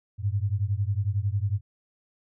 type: beating tone pair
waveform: sine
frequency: 96.3 / 107.3 Hz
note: G2 / A2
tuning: -30 / -43 cents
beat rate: 11 Hz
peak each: -26 / -27 dBFS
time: 0.18-1.61 s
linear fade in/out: 50 ms
effects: none